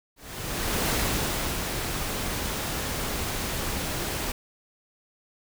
pink noise with ADSR envelope, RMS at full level -25 dBFS, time 0.16-4.32 s, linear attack 730 ms, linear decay 680 ms, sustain -5 dB, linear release 4 ms, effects none

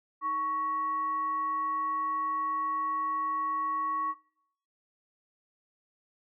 sine tone with frequency modulation, 1113 Hz, C#6, 7 cents sharp, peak -27 dBFS, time 0.21-4.15 s, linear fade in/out 50 ms, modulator 799 Hz, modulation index 0.23, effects noise-tail reverb RT60 0.7 s tail -22 dB re dry

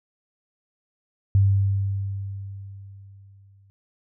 sine tone with exponential decay, 98.4 Hz, G2, 7 cents sharp, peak -13 dBFS, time 1.35-3.7 s, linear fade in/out 0 ms, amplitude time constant 510 ms, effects none

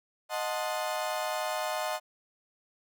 35% pulse chord, D# diminished seventh, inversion none, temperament equal with one note detuned, 622.3 / 731.9 / 880 / 1046.5 Hz, D#5 / F#5 / A5 / C6, 0 / -19 / 0 / 0 cents, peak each -32 / -34 / -36 / -37 dBFS, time 0.29-2 s, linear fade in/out 50 ms, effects none

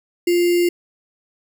sine tone with sample-and-hold, 349.2 Hz, F4, in tune, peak -13 dBFS, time 0.27-0.69 s, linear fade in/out 5 ms, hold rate 2450 Hz, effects none

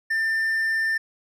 triangle tone, 1791 Hz, A6, 30 cents sharp, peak -19 dBFS, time 0.1-0.98 s, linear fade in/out 10 ms, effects none

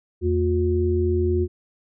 sine tone cluster, 83.7 / 231.1 / 360.1 Hz, E2 / A#3 / F#4, +27 / -15 / -47 cents, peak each -21 / -30 / -21 dBFS, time 0.21-1.48 s, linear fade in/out 50 ms, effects none

